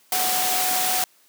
sine tone in noise, 740 Hz, F#5, in tune, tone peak -26 dBFS, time 0.12-1.04 s, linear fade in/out 2 ms, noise white, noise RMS -23 dBFS, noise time 0.12-1.04 s, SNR -6 dB, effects white hiss -58 dBFS RMS until 1.28 s + high-pass 200 Hz 12 dB/octave

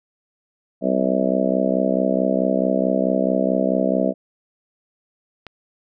harmonic tone, 64.6 Hz, C2, 21 cents flat, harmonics 3 / 4 / 5 / 6 / 7 / 8 / 9 / 10, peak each -23 / -23 / -27 / -31 / -29 / -26 / -24 / -23 dBFS, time 0.81-4.14 s, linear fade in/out 50 ms
click, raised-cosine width 0.3 ms, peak -20 dBFS, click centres 5.467 s
effects none

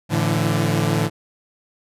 sawtooth chord, A suspended fourth, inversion none, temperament equal with one note detuned, 110 / 146.83 / 168.28 Hz, A2 / D3 / E3, 0 / 0 / +36 cents, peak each -18 dBFS, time 0.09-1.1 s, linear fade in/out 50 ms, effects resampled to 32000 Hz

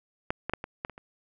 clicks, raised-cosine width 0.5 ms, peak -12 / -16 / -12 / -20 / -16 / -27 / -30 dBFS, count 7, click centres 0.305 / 0.496 / 0.536 / 0.641 / 0.849 / 0.897 / 0.979 s, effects none

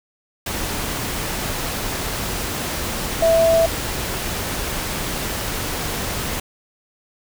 sine tone in noise, 659.3 Hz, E5, in tune, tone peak -12 dBFS, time 3.22-3.66 s, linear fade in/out 5 ms, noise pink, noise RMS -25 dBFS, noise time 0.46-6.4 s, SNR +10 dB, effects none

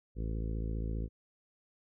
harmonic tone, 55 Hz, A1, in tune, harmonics 1 / 2 / 3 / 4 / 5 / 6 / 7 / 8 / 9, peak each -34 / -40 / -44 / -46 / -48 / -50 / -51 / -52 / -53 dBFS, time 0.15-1.09 s, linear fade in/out 50 ms, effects none

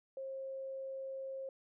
sine tone, 535 Hz, C5, 38 cents sharp, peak -40 dBFS, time 0.17-1.49 s, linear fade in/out 2 ms, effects none

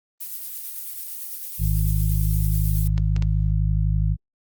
violet noise with tremolo, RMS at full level -31 dBFS, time 0.2-2.88 s, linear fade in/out 10 ms, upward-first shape triangle, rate 9 Hz, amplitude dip 35%
harmonic tone, 52 Hz, G#1, 3 cents sharp, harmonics 1 / 2 / 3, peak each -20 / -23 / -25 dBFS, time 1.58-4.17 s, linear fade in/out 50 ms
clicks, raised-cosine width 0.2 ms, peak -17 dBFS, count 3, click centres 2.979 / 3.164 / 3.224 s
effects Opus 24 kbps

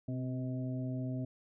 harmonic tone with a mistuned harmonic, 127.1 Hz, C3, 50 cents flat, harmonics 1 / 2 / 3 / 4 / 5, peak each -36 / -38 / -52 / -56 / -47 dBFS, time 0.08-1.25 s, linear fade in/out 5 ms, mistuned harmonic 2, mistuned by +33 cents, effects none

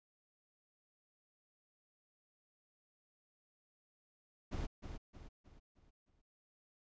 brown noise with echo, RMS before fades -39 dBFS, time 4.51-4.67 s, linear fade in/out 20 ms, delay 310 ms, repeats 5, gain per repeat -7 dB, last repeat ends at 6.22 s, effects resampled to 16000 Hz

